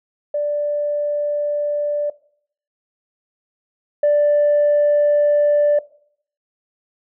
sine tone pair in turn, 587.3 / 587.3 Hz, D5 / D5, 0 / 0 cents, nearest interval unison, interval 0 cents, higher neither, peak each -17 / -10 dBFS, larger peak second, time 0.34-2.1 / 4.03-5.79 s, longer neither, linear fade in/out 5 ms, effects noise-tail reverb RT60 0.6 s tail -20 dB re dry + tanh soft clip ceiling -9 dBFS

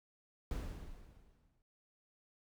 brown noise with exponential decay, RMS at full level -37 dBFS, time 0.51-1.62 s, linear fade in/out 1 ms, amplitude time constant 240 ms, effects none

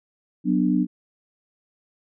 sine chord, B minor, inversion second, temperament just, 185.21 / 246.9 / 296.3 Hz, F#3 / B3 / D4, +2 / 0 / +15 cents, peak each -22 dBFS, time 0.44-0.87 s, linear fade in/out 50 ms, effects none

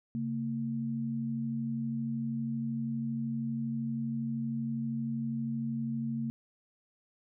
sine tone pair together, 135.93 / 228.6 Hz, C#3 / A#3, -34 / -34 cents, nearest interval major sixth, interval 900 cents, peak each -37 / -32 dBFS, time 0.15-6.3 s, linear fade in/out 0 ms, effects none

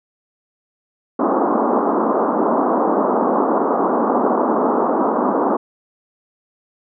pink band-pass noise, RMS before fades -17 dBFS, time 1.19-5.57 s, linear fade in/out 10 ms, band 220 to 1200 Hz, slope 48 dB/octave, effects none

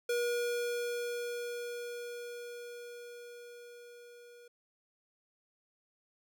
square tone with level ramp, 480 Hz, B4, 49 cents flat, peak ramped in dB -30 to -54 dBFS, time 0.09-4.48 s, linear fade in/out 5 ms, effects none

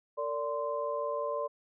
sine tone cluster, 455.2 / 581 / 1038 Hz, A#4 / D5 / C6, -41 / -19 / -14 cents, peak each -37 / -33 / -36 dBFS, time 0.17-1.48 s, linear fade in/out 20 ms, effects none

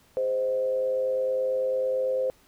sine tone with frequency modulation, 519 Hz, C5, 14 cents flat, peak -23 dBFS, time 0.17-2.3 s, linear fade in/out 0 ms, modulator 109 Hz, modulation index 0.43, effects pink hiss -60 dBFS RMS until 2.47 s

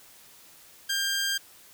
15% pulse tone, 1596 Hz, G6, 31 cents sharp, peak -19 dBFS, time 0.89-1.38 s, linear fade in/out 10 ms, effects white hiss -53 dBFS RMS until 1.73 s

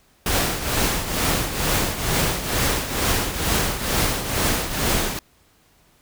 pink noise with tremolo, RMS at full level -19 dBFS, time 0.26-5.19 s, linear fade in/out 2 ms, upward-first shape triangle, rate 2.2 Hz, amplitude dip 70%, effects pink hiss -58 dBFS RMS until 6.01 s

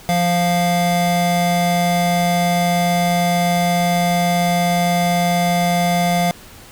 square tone pair together, 174.46 / 699 Hz, F3 / F5, -2 / +1 cents, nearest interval 2 octaves, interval 2403 cents, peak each -18 dBFS, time 0.09-6.31 s, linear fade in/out 0 ms, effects pink hiss -41 dBFS RMS until 6.71 s

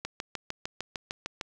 click train, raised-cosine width 0.2 ms, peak -16 dBFS, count 10, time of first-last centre 0.05-1.412 s, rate 6.61 Hz, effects none

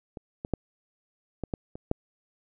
clicks, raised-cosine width 2 ms, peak -25 / -20 / -12 / -18 / -16 / -26 / -11 dBFS, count 7, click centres 0.172 / 0.449 / 0.537 / 1.437 / 1.538 / 1.755 / 1.914 s, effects none

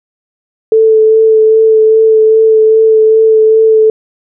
sine tone with vibrato, 440 Hz, A4, in tune, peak -3 dBFS, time 0.72-3.9 s, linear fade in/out 2 ms, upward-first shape sine, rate 2.5 Hz, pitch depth 14 cents each way, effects none

